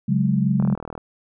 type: chord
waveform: sine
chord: C# suspended fourth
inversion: none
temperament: just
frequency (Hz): 138.59 / 184.79 / 207.9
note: C#3 / F#3 / G#3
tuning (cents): 0 / -2 / +2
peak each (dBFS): -21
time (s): 0.08-0.75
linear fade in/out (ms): 10
type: click train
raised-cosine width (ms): 1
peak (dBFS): -18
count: 16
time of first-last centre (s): 0.6-0.978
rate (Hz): 39.7
effects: none